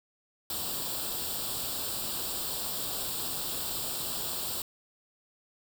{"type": "noise with comb filter", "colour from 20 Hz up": "white", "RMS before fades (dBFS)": -34, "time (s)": [0.5, 4.62], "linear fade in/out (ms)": 2, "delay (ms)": 0.24, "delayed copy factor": 0.75, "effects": []}